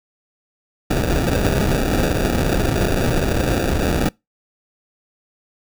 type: noise with sample-and-hold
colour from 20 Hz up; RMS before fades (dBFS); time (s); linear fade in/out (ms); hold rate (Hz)
pink; -18; 0.9-4.09; 5; 1050
effects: noise-tail reverb RT60 0.2 s tail -25 dB re dry